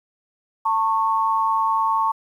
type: tone pair together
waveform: sine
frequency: 895 / 1099.6 Hz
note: A5 / C#6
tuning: +29 / -14 cents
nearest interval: major third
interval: 357 cents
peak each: -20 dBFS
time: 0.65-2.12 s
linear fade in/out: 10 ms
effects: 9-bit